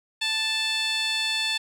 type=tone with band-pass filter; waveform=15% pulse; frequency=880 Hz; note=A5; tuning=in tune; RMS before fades=-26 dBFS; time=0.21-1.58 s; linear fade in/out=10 ms; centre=4200 Hz; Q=1.8; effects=none